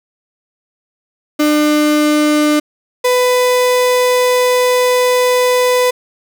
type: tone pair in turn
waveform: 35% pulse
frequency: 299.9 / 498.9 Hz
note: D4 / B4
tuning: +36 / +17 cents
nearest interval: major sixth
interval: 881 cents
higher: second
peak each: -8 dBFS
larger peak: neither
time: 1.39-2.6 / 3.04-5.91 s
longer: second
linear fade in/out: 10 ms
effects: none